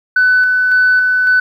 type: tone with tremolo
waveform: sine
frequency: 1500 Hz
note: F#6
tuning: 23 cents sharp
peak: -6 dBFS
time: 0.16-1.4 s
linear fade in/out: 5 ms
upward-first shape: square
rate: 1.8 Hz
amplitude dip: 30%
effects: tanh soft clip ceiling -4 dBFS + 8-bit